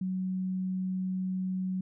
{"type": "tone", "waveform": "sine", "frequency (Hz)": 186.3, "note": "F#3", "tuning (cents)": 12, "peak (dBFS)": -29, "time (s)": [0.01, 1.81], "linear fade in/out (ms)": 5, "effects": []}